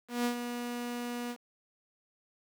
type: tone with ADSR envelope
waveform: sawtooth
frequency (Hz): 241.4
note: B3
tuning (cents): -39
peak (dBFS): -23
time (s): 0.08-1.37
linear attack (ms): 170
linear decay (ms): 93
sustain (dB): -8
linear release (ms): 66
effects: 9-bit